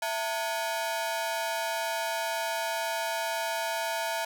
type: ring-modulated tone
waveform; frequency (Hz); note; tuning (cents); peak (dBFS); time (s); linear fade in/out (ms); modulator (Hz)
sawtooth; 784; G5; 0; -22; 0.02-4.25; 5; 121
effects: none